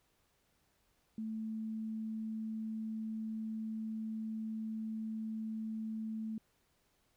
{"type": "tone", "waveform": "sine", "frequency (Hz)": 220, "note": "A3", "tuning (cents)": 0, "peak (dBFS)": -37, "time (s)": [1.18, 6.38], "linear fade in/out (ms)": 2, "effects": ["pink hiss -75 dBFS RMS until 7.16 s"]}